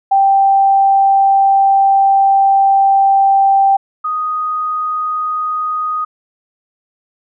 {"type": "tone pair in turn", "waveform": "sine", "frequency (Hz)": [784, 1244.5], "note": ["G5", "D#6"], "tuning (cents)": [0, 0], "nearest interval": "minor sixth", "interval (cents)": 800, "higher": "second", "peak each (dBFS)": [-7, -15], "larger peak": "first", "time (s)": [[0.11, 3.77], [4.04, 6.05]], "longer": "first", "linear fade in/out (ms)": 10, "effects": []}